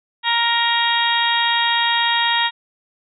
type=harmonic tone; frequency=468.2 Hz; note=A#4; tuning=8 cents sharp; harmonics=2 / 3 / 4 / 5 / 6 / 7 / 8; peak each=-20 / -28 / -21 / -29 / -27 / -23 / -22 dBFS; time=0.23-2.51 s; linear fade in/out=50 ms; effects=none